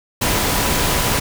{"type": "tone in noise", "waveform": "sine", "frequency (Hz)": 987.8, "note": "B5", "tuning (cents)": 0, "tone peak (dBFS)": -29, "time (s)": [0.21, 1.2], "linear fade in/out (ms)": 10, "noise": "pink", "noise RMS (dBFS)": -18, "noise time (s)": [0.21, 1.2], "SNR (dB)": -14, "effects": []}